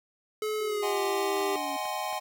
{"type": "tone with pitch glide", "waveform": "square", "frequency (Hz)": [428.8, 395.5], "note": ["A4", "G4"], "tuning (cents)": [-45, 15], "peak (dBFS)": -29, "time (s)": [0.42, 1.56], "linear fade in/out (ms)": 2, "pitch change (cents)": -140, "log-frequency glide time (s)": [0.65, 1.02]}
{"type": "linear sweep", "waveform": "sine", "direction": "down", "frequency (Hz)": [395.5, 277.2], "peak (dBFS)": -38, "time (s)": [0.6, 1.77], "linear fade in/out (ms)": 10}
{"type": "chord", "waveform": "square", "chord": "Ab dominant seventh", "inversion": "second", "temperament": "equal with one note detuned", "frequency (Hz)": [622.3, 750.3, 830.6, 1046.5], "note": ["Eb5", "Gb5", "Ab5", "C6"], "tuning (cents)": [0, 24, 0, 0], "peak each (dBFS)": [-39, -36, -36, -37], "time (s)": [0.82, 2.2], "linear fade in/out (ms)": 20}
{"type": "clicks", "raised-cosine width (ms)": 0.3, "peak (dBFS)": -30, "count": 4, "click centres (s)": [1.37, 1.409, 1.855, 2.129]}
{"effects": ["10-bit"]}